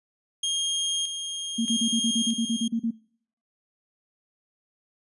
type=tone with tremolo; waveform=sawtooth; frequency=3234 Hz; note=G#7; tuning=47 cents flat; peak=-21 dBFS; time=0.43-2.68 s; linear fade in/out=5 ms; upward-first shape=square; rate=0.8 Hz; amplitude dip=50%
type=tone bursts; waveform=sine; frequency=229.2 Hz; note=A#3; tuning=29 cents flat; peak=-22 dBFS; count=12; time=1.58-2.91 s; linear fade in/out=10 ms; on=76 ms; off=38 ms
effects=noise-tail reverb RT60 0.6 s tail -23 dB re dry + resampled to 24000 Hz